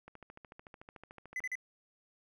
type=click train; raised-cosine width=0.5 ms; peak=-35 dBFS; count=19; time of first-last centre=0.08-1.404 s; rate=13.6 Hz
type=tone bursts; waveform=triangle; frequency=2014 Hz; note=B6; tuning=33 cents sharp; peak=-33 dBFS; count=3; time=1.36-1.554 s; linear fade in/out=2 ms; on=38 ms; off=40 ms
effects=none